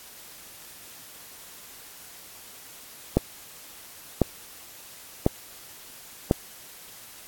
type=click train; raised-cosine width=2 ms; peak=-4 dBFS; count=4; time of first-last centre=3.17-6.311 s; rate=0.955 Hz; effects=white hiss -46 dBFS RMS until 7.27 s + AAC 64 kbps